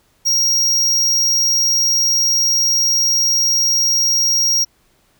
square tone, 5620 Hz, F8, 10 cents sharp, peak -13 dBFS, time 0.25-4.65 s, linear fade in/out 20 ms, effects pink hiss -58 dBFS RMS until 5.19 s

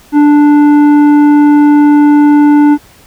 sine tone with tanh clipping, 293.7 Hz, D4, in tune, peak -4 dBFS, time 0.12-2.78 s, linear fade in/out 50 ms, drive 10 dB, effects pink hiss -41 dBFS RMS until 3.06 s

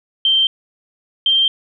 sine tone pair in turn, 3136 / 3158 Hz, G7 / G7, 0 / +12 cents, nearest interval unison, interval 12 cents, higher second, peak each -11 dBFS, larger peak neither, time 0.25-0.47 / 1.26-1.48 s, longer neither, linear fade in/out 2 ms, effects none

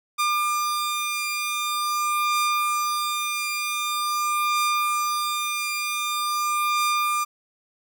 sawtooth beating tone pair, 1200 / 1200.45 Hz, D6 / D6, +37 / +38 cents, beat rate 0.45 Hz, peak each -20 / -25 dBFS, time 0.18-7.25 s, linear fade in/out 20 ms, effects none

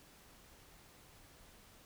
silence, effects pink hiss -61 dBFS RMS until 1.85 s

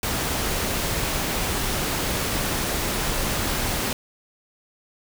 pink noise, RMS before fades -25 dBFS, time 0.03-3.93 s, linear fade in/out 2 ms, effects none

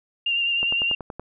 sine tone with vibrato, 2785 Hz, F7, 5 cents flat, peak -20 dBFS, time 0.26-0.95 s, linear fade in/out 5 ms, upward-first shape triangle, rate 9.7 Hz, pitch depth 31 cents each way
click train, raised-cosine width 1 ms, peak -19 dBFS, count 7, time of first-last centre 0.63-1.196 s, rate 10.6 Hz
effects none

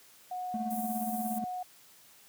sine tone, 730 Hz, F#5, 24 cents flat, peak -34 dBFS, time 0.31-1.63 s, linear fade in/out 5 ms
triangle tone with tremolo, 220 Hz, A3, in tune, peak -29 dBFS, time 0.54-1.44 s, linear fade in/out 0 ms, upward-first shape sine, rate 17 Hz, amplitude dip 70%
pink high-pass noise, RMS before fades -42 dBFS, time 0.7-1.39 s, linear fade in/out 10 ms, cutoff 9900 Hz, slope 24 dB/octave
effects white hiss -58 dBFS RMS until 2.28 s + high-pass 80 Hz 12 dB/octave

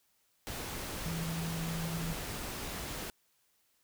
sine tone in noise, 164.81 Hz, E3, in tune, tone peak -35 dBFS, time 1.06-2.13 s, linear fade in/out 0 ms, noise pink, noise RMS -40 dBFS, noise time 0.47-3.1 s, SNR +2 dB, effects white hiss -73 dBFS RMS until 3.83 s

